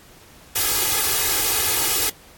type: noise with comb filter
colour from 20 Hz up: white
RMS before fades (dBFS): -20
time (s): 0.55-2.1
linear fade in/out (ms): 10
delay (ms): 2.4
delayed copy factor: +1
effects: pink hiss -48 dBFS RMS until 2.37 s + AAC 64 kbps